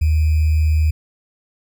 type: tone with sample-and-hold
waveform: sine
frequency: 77.78 Hz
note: D#2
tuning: in tune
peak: -12 dBFS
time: 0.01-0.91 s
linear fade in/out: 10 ms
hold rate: 2450 Hz
effects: none